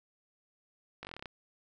slowing click train, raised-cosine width 0.3 ms, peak -26 dBFS, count 10, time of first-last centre 1.03-1.258 s, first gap 19 ms, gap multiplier 1.07, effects none

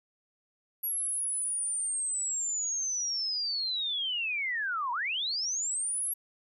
sine linear two-way sweep, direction down then up, 11440 to 925 to 11440 Hz, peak -29 dBFS, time 0.83-6.14 s, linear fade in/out 10 ms, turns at 4.92 s, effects none

